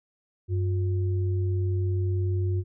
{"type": "tone pair together", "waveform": "sine", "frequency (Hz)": [95.7, 357.5], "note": ["G2", "F4"], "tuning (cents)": [-41, 41], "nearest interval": "octave + major seventh", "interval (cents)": 2282, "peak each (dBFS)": [-23, -34], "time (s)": [0.48, 2.64], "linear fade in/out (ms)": 50, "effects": []}